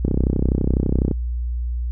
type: click train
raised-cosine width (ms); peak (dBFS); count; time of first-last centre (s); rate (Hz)
3; -6; 35; 0.05-1.113; 32
effects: added 60 Hz sine -21 dBFS peak until 1.91 s